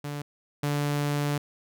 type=tone pair in turn; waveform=sawtooth; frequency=145.4 / 145.4 Hz; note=D3 / D3; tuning=-17 / -17 cents; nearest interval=unison; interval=0 cents; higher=neither; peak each=-28 / -21 dBFS; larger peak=second; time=0.04-0.22 / 0.63-1.38 s; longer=second; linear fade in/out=5 ms; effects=none